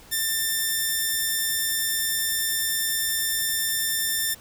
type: tone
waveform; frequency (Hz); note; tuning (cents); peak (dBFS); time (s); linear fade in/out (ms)
5% pulse; 1790; A6; +29; -12; 0.11-4.35; 20
effects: pink hiss -49 dBFS RMS until 4.4 s